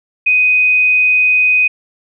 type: tone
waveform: sine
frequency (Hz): 2500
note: D#7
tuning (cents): +8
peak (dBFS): -8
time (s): 0.26-1.68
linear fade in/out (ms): 10
effects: none